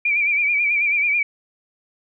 sine tone with vibrato, 2349 Hz, D7, in tune, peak -16 dBFS, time 0.05-1.23 s, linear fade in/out 5 ms, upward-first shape sine, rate 9.2 Hz, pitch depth 64 cents each way, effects none

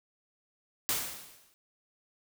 white noise with exponential decay, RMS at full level -28 dBFS, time 0.89-1.54 s, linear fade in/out 0 ms, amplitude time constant 140 ms, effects none

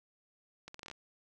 accelerating click train, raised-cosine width 0.2 ms, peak -29 dBFS, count 8, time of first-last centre 0.68-0.914 s, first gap 64 ms, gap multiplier 0.77, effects none

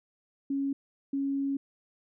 sine tone bursts at uneven times, 276.2 Hz, C#4, 6 cents flat, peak -27 dBFS, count 2, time 0.5-0.73 / 1.13-1.57 s, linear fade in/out 5 ms, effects none

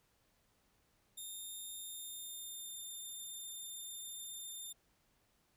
5% pulse tone with pitch glide, 3649 to 3607 Hz, A#7 to A7, -38 to +42 cents, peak -38 dBFS, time 1.17-4.73 s, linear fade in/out 10 ms, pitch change -20 cents, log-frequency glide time 1.78-2.76 s, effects pink hiss -75 dBFS RMS until 5.56 s

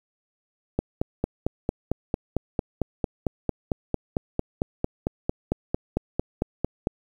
click train, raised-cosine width 2 ms, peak -9 dBFS, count 28, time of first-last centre 0.79-6.871 s, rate 4.44 Hz, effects 8-bit

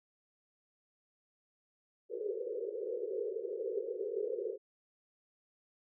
pink band-pass noise, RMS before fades -38 dBFS, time 2.09-4.58 s, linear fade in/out 50 ms, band 380 to 510 Hz, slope 96 dB/octave, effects none

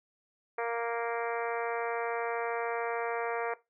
harmonic tone, 233.1 Hz, A#3, in tune, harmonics 2 / 3 / 4 / 5 / 6 / 7 / 8 / 9 / 10, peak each -33 / -37 / -39 / -41 / -43 / -44 / -45 / -46 / -47 dBFS, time 0.58-3.54 s, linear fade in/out 5 ms, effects noise-tail reverb RT60 0.2 s tail -17 dB re dry

